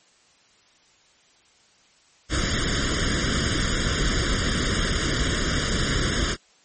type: noise with comb filter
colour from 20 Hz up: pink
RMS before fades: -23 dBFS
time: 2.29-6.37 s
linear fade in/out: 50 ms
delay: 0.59 ms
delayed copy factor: +0.95
effects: white hiss -58 dBFS RMS until 6.64 s + MP3 32 kbps